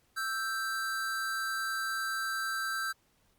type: tone pair together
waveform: square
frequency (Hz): 1318.5 / 1568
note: E6 / G6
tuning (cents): 0 / 0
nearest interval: minor third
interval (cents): 300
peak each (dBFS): -37 / -34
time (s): 0.16-2.93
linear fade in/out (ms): 20
effects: pink hiss -70 dBFS RMS until 3.38 s + Opus 48 kbps